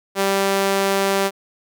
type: tone with high-pass filter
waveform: sawtooth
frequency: 195.9 Hz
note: G3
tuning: 1 cent flat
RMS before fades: -19 dBFS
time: 0.15-1.31 s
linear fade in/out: 50 ms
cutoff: 400 Hz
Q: 0.99
effects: none